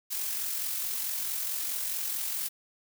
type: noise with amplitude modulation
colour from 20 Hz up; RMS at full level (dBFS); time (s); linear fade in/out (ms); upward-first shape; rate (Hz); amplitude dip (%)
blue; -31; 0.1-2.49; 20; sine; 44.6; 35
effects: none